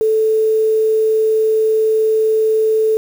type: tone with quantisation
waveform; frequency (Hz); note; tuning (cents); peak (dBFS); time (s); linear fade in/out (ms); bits
sine; 438.2; A4; -7; -11; 0.01-2.97; 0; 6
effects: none